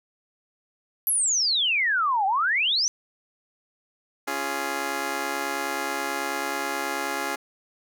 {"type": "exponential two-way sweep", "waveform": "sine", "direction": "down then up", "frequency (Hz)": [11950, 751, 6130], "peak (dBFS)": -20, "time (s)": [1.07, 2.88], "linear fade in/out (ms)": 0, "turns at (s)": 2.26}
{"type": "chord", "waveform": "10% pulse", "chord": "Db major", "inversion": "none", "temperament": "just", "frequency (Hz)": [277.2, 346.5, 415.8], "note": ["Db4", "F4", "Ab4"], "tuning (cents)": [0, -14, 2], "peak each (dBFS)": -24, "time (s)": [4.27, 7.36], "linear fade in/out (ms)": 10}
{"effects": []}